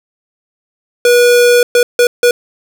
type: tone bursts at uneven times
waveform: square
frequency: 484.7 Hz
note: B4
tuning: 32 cents flat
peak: -6 dBFS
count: 4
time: 1.05-1.63 / 1.75-1.83 / 1.99-2.07 / 2.23-2.31 s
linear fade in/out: 2 ms
effects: none